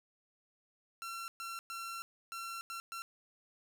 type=tone bursts at uneven times; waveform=sawtooth; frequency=1358 Hz; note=F6; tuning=49 cents flat; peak=-37 dBFS; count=6; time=1.02-1.28 / 1.4-1.59 / 1.7-2.02 / 2.32-2.61 / 2.7-2.8 / 2.92-3.02 s; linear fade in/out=0 ms; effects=none